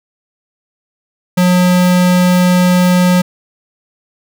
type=tone; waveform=square; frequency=180.2 Hz; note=F#3; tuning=45 cents flat; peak=-8 dBFS; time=1.37-3.22 s; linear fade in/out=10 ms; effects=none